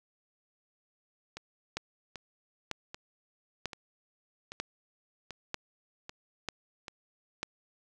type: two click trains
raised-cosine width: 0.2 ms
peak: -24 / -16 dBFS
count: 8 / 7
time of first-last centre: 1.37-6.882 / 1.77-7.43 s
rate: 1.27 / 1.06 Hz
effects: none